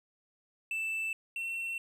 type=tone pair in turn; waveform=triangle; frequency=2649 / 2708 Hz; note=E7 / E7; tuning=+8 / +46 cents; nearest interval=unison; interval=38 cents; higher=second; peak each=-30 / -32 dBFS; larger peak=first; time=0.71-1.13 / 1.36-1.78 s; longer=neither; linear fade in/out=2 ms; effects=none